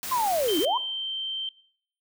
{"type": "noise", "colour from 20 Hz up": "white", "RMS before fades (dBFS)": -34, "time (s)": [0.03, 0.65], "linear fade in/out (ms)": 0}
{"type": "linear two-way sweep", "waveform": "sine", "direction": "down then up", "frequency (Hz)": [1061, 287.7, 1061], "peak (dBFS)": -22, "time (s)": [0.11, 0.78], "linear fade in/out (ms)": 10, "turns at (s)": 0.59}
{"type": "tone", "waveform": "sine", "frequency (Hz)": 3125, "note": "G7", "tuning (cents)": -6, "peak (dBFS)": -28, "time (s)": [0.48, 1.49], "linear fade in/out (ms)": 2}
{"effects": ["noise-tail reverb RT60 0.6 s tail -21 dB re dry"]}